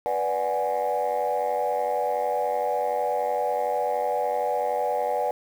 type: chord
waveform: sine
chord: G# half-diminished seventh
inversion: first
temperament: equal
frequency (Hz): 493.9 / 587.3 / 740 / 830.6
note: B4 / D5 / F#5 / G#5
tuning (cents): 0 / 0 / 0 / 0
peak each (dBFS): -27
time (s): 0.06-5.31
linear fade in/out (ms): 0
effects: tanh soft clip ceiling -17 dBFS + 8-bit